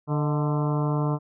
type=harmonic tone with a mistuned harmonic; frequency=147.9 Hz; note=D3; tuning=13 cents sharp; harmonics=1 / 2 / 3 / 4 / 5 / 6 / 7 / 8 / 9; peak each=-23 / -30 / -33 / -35 / -38 / -37 / -35 / -41 / -43 dBFS; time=0.07-1.19 s; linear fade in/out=50 ms; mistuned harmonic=4; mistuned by=+64 cents; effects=none